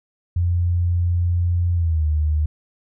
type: tone with pitch glide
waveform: sine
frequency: 87.31 to 76.45 Hz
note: F2 to D#2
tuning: 0 to -30 cents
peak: -16 dBFS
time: 0.36-2.46 s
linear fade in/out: 5 ms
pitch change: -230 cents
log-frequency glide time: 1.74-2.06 s
effects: none